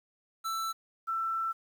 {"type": "tone pair in turn", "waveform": ["square", "sine"], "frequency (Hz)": [1328, 1335.4], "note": ["E6", "E6"], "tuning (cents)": [12, 22], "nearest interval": "unison", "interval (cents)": 10, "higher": "second", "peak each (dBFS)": [-32, -29], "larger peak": "second", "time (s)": [[0.44, 0.73], [1.07, 1.53]], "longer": "second", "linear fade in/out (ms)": 20, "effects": ["10-bit"]}